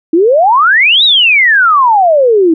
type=exponential two-way sweep; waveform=sine; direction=up then down; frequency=311.1 to 3951 to 311.1 Hz; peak=-4 dBFS; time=0.13-2.54 s; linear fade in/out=5 ms; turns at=1.04 s; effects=none